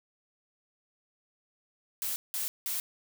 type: noise bursts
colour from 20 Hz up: blue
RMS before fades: -33 dBFS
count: 3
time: 2.02-2.8 s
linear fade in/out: 0 ms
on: 140 ms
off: 180 ms
effects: none